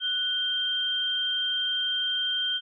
sine tone pair together, 1480 / 3163 Hz, F#6 / G7, 0 / +15 cents, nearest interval octave + minor second, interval 1315 cents, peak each -34 / -25 dBFS, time 0-2.61 s, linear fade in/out 50 ms, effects none

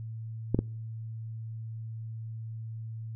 clicks, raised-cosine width 3 ms, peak -12 dBFS, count 2, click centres 0.546 / 0.59 s, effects noise-tail reverb RT60 0.6 s tail -26 dB re dry + added 112 Hz sine -36 dBFS peak until 3.15 s

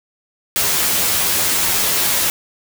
white noise with comb filter, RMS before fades -17 dBFS, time 0.56-2.3 s, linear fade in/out 0 ms, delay 12 ms, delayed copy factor +0.85, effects none

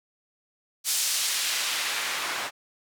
white noise with band-pass filter sweep, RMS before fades -28 dBFS, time 0.84-2.51 s, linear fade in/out 50 ms, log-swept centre 6800 to 1100 Hz, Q 0.72, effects none

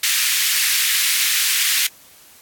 pink high-pass noise, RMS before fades -18 dBFS, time 0.03-1.87 s, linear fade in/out 5 ms, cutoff 1900 Hz, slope 24 dB/octave, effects white hiss -47 dBFS RMS until 2.41 s + AAC 64 kbps

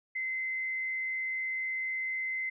sine tone with frequency modulation, 2060 Hz, C7, 28 cents flat, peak -31 dBFS, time 0.15-2.5 s, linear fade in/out 10 ms, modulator 124 Hz, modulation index 0.22, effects none

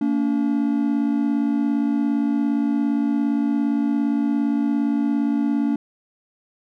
triangle tone pair together, 228.9 / 286.3 Hz, A#3 / D4, -31 / -44 cents, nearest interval major third, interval 387 cents, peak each -20 / -18 dBFS, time 0.01-5.76 s, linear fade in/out 5 ms, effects none

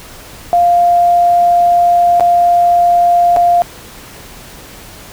sine tone with dropouts, 698.5 Hz, F5, in tune, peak -6 dBFS, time 0.53-3.62 s, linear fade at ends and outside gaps 0 ms, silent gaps 2.198-2.207 / 3.363-3.369 s, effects pink hiss -34 dBFS RMS until 5.12 s

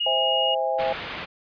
sine tone, 2868 Hz, F7, 45 cents sharp, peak -22 dBFS, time 0-0.55 s, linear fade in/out 10 ms
sine chord, C augmented, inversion none, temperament just, 523.3 / 654.1 / 817.6 Hz, C5 / E5 / G#5, 0 / -14 / -27 cents, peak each -26 dBFS, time 0.06-0.93 s, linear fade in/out 5 ms
white low-pass noise, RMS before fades -34 dBFS, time 0.78-1.26 s, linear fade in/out 20 ms, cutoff 3200 Hz, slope 24 dB/octave
effects resampled to 11025 Hz

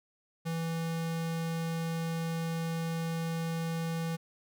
square tone, 164.81 Hz, E3, in tune, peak -32 dBFS, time 0.45-4.17 s, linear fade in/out 20 ms, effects none

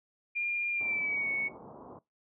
sine tone with pitch glide, 2405 to 2218 Hz, D7 to C#7, +41 to 0 cents, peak -29 dBFS, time 0.35-1.49 s, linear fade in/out 20 ms, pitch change -141 cents, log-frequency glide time 0.73-1.29 s
pink low-pass noise, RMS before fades -45 dBFS, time 0.8-1.99 s, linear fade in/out 5 ms, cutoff 1100 Hz, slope 48 dB/octave
effects noise-tail reverb RT60 0.2 s tail -21 dB re dry + high-pass 200 Hz 12 dB/octave

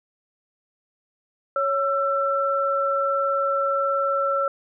sine tone pair together, 554.4 / 1339.3 Hz, C#5 / E6, 0 / +27 cents, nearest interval octave + minor third, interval 1527 cents, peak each -23 / -22 dBFS, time 1.56-4.48 s, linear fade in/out 2 ms, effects none

